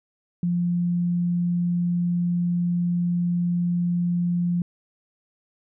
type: tone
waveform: sine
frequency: 174.61 Hz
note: F3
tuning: in tune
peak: -20 dBFS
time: 0.43-4.62 s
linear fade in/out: 2 ms
effects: none